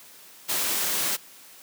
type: noise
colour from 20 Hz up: white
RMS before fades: -26 dBFS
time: 0.48-1.17 s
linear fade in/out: 20 ms
effects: white hiss -49 dBFS RMS until 1.62 s + high-pass 150 Hz 12 dB/octave